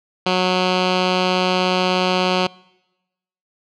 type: tone with low-pass filter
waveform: 10% pulse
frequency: 183.4 Hz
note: F#3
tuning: 15 cents flat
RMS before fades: -18 dBFS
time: 0.26-2.47 s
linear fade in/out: 5 ms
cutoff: 3800 Hz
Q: 2.9
effects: noise-tail reverb RT60 1.0 s tail -25 dB re dry